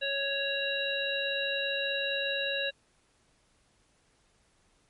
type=harmonic tone; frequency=554.4 Hz; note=C#5; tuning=in tune; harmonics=1 / 3 / 5 / 7; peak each=-34 / -34 / -34 / -34 dBFS; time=0.01-2.71 s; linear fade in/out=20 ms; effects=pink hiss -68 dBFS RMS until 4.89 s + MP3 48 kbps